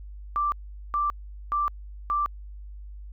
sine tone bursts, 1174.7 Hz, D6, in tune, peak -22 dBFS, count 4, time 0.36-2.26 s, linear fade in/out 0 ms, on 160 ms, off 420 ms, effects added 50 Hz sine -38 dBFS peak until 3.12 s

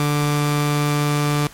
sawtooth tone pair together, 146.82 / 587.3 Hz, D3 / D5, 0 / 0 cents, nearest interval 2 octaves, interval 2400 cents, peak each -13 / -21 dBFS, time 0-1.47 s, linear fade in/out 2 ms, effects pink hiss -43 dBFS RMS until 1.53 s + MP3 64 kbps

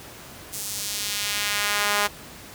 sawtooth tone with high-pass filter sweep, 205.8 Hz, G#3, 16 cents flat, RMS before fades -26 dBFS, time 0.52-2.08 s, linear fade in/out 20 ms, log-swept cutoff 8100 to 920 Hz, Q 0.87, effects pink hiss -42 dBFS RMS until 2.54 s + high-pass 60 Hz 12 dB/octave

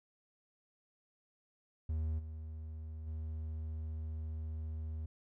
triangle tone with level steps, 78.7 Hz, D#2, 20 cents sharp, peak -31 / -40 / -36 dBFS, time 1.89-5.06 s, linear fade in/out 5 ms, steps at 2.18 / 3.06 s, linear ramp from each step 20 ms, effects none

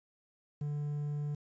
triangle tone with quantisation, 146.83 Hz, D3, in tune, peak -31 dBFS, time 0.61-1.35 s, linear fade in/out 5 ms, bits 10, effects resampled to 16000 Hz

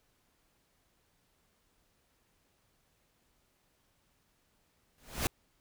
pink noise with exponential growth, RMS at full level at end -27 dBFS, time 4.98-5.27 s, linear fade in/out 1 ms, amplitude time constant 61 ms, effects pink hiss -73 dBFS RMS until 5.6 s

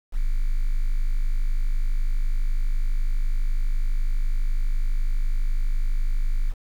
triangle tone, 26 Hz, G#0, 3 cents sharp, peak -15 dBFS, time 0.12-6.54 s, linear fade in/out 50 ms, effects tanh soft clip ceiling -15 dBFS + 8-bit

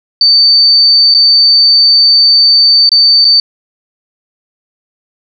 sine tone with dropouts, 4570 Hz, D8, 48 cents flat, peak -3 dBFS, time 0.21-3.4 s, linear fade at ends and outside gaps 2 ms, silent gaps 1.141-1.147 / 2.892-2.917 / 3.246-3.25 s, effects none

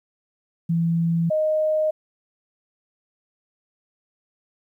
sine tone pair in turn, 167.1 / 620.4 Hz, E3 / D#5, +24 / -5 cents, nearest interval octave + major seventh, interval 2271 cents, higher second, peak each -18 dBFS, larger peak neither, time 0.69-1.3 / 1.3-1.91 s, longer neither, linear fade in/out 10 ms, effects 10-bit

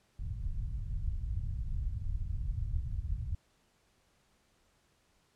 pink low-pass noise, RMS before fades -35 dBFS, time 0.19-3.35 s, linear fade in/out 2 ms, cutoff 110 Hz, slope 24 dB/octave, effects pink hiss -71 dBFS RMS until 5.35 s + low-pass 10000 Hz 12 dB/octave

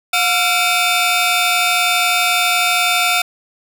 40% pulse tone cluster, 718 / 1364 / 2315 / 2543 / 3599 Hz, F5 / F6 / D7 / D#7 / A7, +48 / -41 / -25 / +37 / +38 cents, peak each -19 dBFS, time 0.13-3.22 s, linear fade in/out 5 ms, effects none

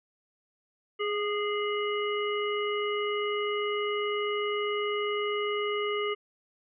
harmonic tone with a mistuned harmonic, 416.2 Hz, G#4, 4 cents sharp, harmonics 1 / 3 / 5 / 7, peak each -29 / -34 / -36 / -37 dBFS, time 0.99-6.15 s, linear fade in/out 20 ms, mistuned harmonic 3, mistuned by -28 cents, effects none

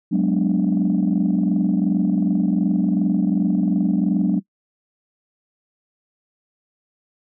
sine chord, G# half-diminished seventh, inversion third, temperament equal, 185 / 207.7 / 246.9 / 293.7 Hz, F#3 / G#3 / B3 / D4, 0 / 0 / 0 / 0 cents, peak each -18 / -20 / -24 / -21 dBFS, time 0.11-4.4 s, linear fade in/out 20 ms, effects noise-tail reverb RT60 0.1 s tail -21 dB re dry + tanh soft clip ceiling -10 dBFS

